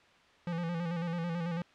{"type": "tone with vibrato", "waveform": "square", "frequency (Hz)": 170.1, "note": "F3", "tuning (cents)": -45, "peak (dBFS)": -33, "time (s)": [0.47, 1.62], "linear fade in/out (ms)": 2, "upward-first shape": "square", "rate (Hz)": 9.1, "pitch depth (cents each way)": 48, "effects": ["white hiss -61 dBFS RMS until 1.74 s", "low-pass 3000 Hz 12 dB/octave"]}